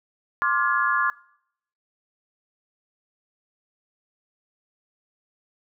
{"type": "chord", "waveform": "sine", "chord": "D half-diminished seventh", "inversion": "third", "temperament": "just", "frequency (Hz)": [1057.2, 1174.7, 1409.6, 1691.5], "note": ["C6", "D6", "F6", "Ab6"], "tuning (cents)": [18, 0, 16, 31], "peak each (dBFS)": -25, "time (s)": [0.42, 1.1], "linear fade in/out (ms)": 0, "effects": ["noise-tail reverb RT60 0.7 s tail -22 dB re dry"]}